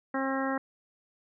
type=harmonic tone; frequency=268.1 Hz; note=C4; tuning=42 cents sharp; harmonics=1 / 2 / 3 / 4 / 5 / 6 / 7; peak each=-31 / -34 / -36 / -37 / -38 / -39 / -39 dBFS; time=0.14-0.58 s; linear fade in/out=5 ms; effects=none